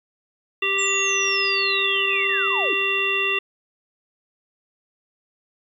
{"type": "harmonic tone", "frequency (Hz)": 392, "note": "G4", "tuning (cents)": 0, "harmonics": [1, 3, 5, 7, 9], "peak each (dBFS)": [-28, -29, -28, -21, -30], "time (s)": [0.62, 3.39], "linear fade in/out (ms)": 5}
{"type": "click train", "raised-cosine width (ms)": 0.5, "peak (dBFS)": -29, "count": 14, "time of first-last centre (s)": [0.77, 2.985], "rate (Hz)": 5.87}
{"type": "linear sweep", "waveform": "sine", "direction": "down", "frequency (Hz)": [7459, 276.9], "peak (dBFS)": -26, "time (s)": [0.78, 2.74], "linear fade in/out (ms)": 10}
{"effects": ["9-bit"]}